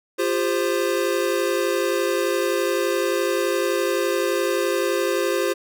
square chord, F suspended second, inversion none, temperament equal with one note detuned, 349.2 / 400.9 / 523.3 Hz, F4 / G4 / C5, 0 / +39 / 0 cents, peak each -25 dBFS, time 0.18-5.54 s, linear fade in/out 20 ms, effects none

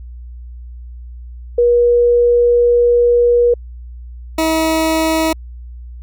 sine / 20% pulse tone pair in turn, 480 / 320.4 Hz, B4 / E4, -49 / -49 cents, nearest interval perfect fifth, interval 700 cents, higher first, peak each -8 dBFS, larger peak neither, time 1.58-3.54 / 4.38-5.33 s, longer first, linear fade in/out 5 ms, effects added 60 Hz sine -29 dBFS peak until 6.02 s

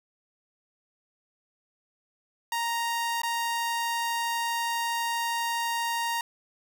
sawtooth tone with dropouts, 932.3 Hz, A#5, in tune, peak -23 dBFS, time 2.52-6.21 s, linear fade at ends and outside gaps 2 ms, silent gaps 3.218-3.233 s, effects none

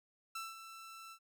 sawtooth tone with ADSR envelope, 1333 Hz, E6, 19 cents sharp, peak -36 dBFS, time 0.35-1.19 s, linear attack 6 ms, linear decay 190 ms, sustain -10 dB, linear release 71 ms, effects none

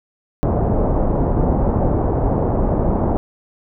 pink low-pass noise, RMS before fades -17 dBFS, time 0.43-3.17 s, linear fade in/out 0 ms, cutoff 820 Hz, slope 24 dB/octave, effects none

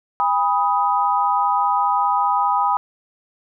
sine tone cluster, 810 / 985 / 1253 Hz, G#5 / B5 / D#6, -43 / -5 / +12 cents, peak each -20 / -19 / -21 dBFS, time 0.2-2.77 s, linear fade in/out 0 ms, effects none

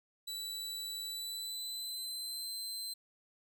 sawtooth tone with pitch glide, 3951 to 4100 Hz, B7 to C8, 0 to -36 cents, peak -36 dBFS, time 0.27-2.94 s, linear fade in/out 10 ms, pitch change +64 cents, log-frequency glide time 1.06-2.48 s, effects none

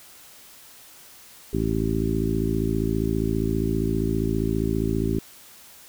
harmonic tone with a mistuned harmonic, 55 Hz, A1, in tune, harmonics 1 / 2 / 3 / 4 / 5 / 6 / 7, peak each -29 / -29 / -29 / -29 / -29 / -29 / -29 dBFS, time 1.53-5.19 s, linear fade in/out 5 ms, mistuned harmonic 1, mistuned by +20 cents, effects white hiss -48 dBFS RMS until 5.88 s

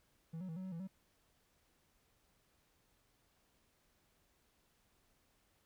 triangle tone with pitch steps, 163.1 / 186.1 / 161.7 / 186.6 / 188.1 / 166.2 / 190.6 Hz, E3 / F#3 / E3 / F#3 / F#3 / E3 / G3, -18 / +10 / -33 / +15 / +29 / +15 / -48 cents, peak -40 dBFS, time 0.33-0.876 s, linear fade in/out 10 ms, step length 78 ms, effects pink hiss -75 dBFS RMS until 5.65 s

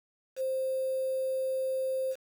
sine tone with quantisation, 525 Hz, C5, 6 cents sharp, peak -28 dBFS, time 0.36-2.16 s, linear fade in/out 50 ms, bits 8, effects none

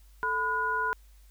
sine tone cluster, 439.2 / 1001 / 1444 Hz, A4 / B5 / F#6, -3 / +23 / -43 cents, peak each -37 / -29 / -29 dBFS, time 0.23-0.93 s, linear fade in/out 0 ms, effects added 50 Hz sine -52 dBFS peak until 1.3 s + white hiss -65 dBFS RMS until 1.3 s

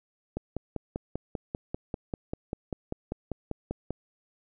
click train, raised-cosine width 2 ms, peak -18 dBFS, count 19, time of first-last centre 0.37-3.906 s, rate 5.09 Hz, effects none

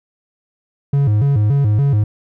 triangle tone with vibrato, 121.7 Hz, B2, 25 cents flat, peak -9 dBFS, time 0.93-2.04 s, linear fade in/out 5 ms, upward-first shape square, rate 3.5 Hz, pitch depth 250 cents each way, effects none

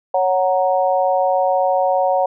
sine chord, F# major, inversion second, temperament equal, 554.4 / 740 / 932.3 Hz, C#5 / F#5 / A#5, 0 / 0 / 0 cents, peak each -17 / -17 / -22 dBFS, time 0.14-2.26 s, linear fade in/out 5 ms, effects none

